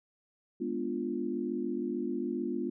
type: chord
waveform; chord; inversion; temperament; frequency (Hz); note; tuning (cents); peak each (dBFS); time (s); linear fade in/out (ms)
sine; G# diminished seventh; none; equal; 207.7 / 246.9 / 293.7 / 349.2; G#3 / B3 / D4 / F4; 0 / 0 / 0 / 0; -39 / -35 / -38 / -35; 0.6-2.7; 10
effects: none